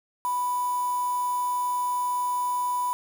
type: tone with quantisation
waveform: sine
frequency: 987.8 Hz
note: B5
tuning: in tune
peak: -24 dBFS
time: 0.25-2.93 s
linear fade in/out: 0 ms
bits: 6
effects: none